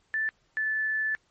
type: tone pair in turn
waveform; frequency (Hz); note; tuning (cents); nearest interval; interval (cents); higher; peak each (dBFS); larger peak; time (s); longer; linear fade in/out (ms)
sine; 1760 / 1745.8; A6 / A6; 0 / -14; unison; 14; first; -25; neither; 0.14-0.29 / 0.57-1.15; second; 0
effects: pink hiss -69 dBFS RMS until 1.3 s + MP3 32 kbps